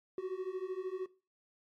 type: beating tone pair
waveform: triangle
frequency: 366.3 / 379.3 Hz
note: F#4 / F#4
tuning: -17 / +43 cents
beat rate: 13 Hz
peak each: -37 / -36 dBFS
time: 0.18-1.06 s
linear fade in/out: 2 ms
effects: noise-tail reverb RT60 0.3 s tail -17 dB re dry + MP3 64 kbps